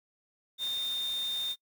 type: tone in noise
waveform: sine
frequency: 3638 Hz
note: A#7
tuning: 43 cents flat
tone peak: -30 dBFS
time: 0.58-1.56 s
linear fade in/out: 50 ms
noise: white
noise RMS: -45 dBFS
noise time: 0.58-1.56 s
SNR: +12 dB
effects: noise-tail reverb RT60 0.1 s tail -20 dB re dry